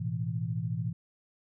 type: chord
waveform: sine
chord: A suspended second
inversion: none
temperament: just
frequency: 110 / 123.75 / 165 Hz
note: A2 / B2 / E3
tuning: 0 / +4 / +2 cents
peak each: -34 dBFS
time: 0-0.93 s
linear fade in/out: 10 ms
effects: none